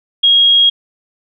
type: tone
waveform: sine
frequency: 3278 Hz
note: G#7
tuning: 23 cents flat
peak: -6 dBFS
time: 0.23-0.7 s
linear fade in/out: 10 ms
effects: none